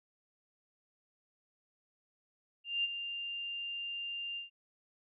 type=tone with ADSR envelope; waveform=sine; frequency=2794 Hz; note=F7; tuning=in tune; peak=-28 dBFS; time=2.64-4.5 s; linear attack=200 ms; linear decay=27 ms; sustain=-9 dB; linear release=130 ms; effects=none